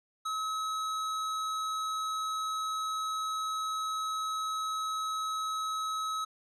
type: tone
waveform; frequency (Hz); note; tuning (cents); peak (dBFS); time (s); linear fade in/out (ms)
square; 1284; E6; -46; -32; 0.25-6.25; 10
effects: low-pass 9000 Hz 12 dB/octave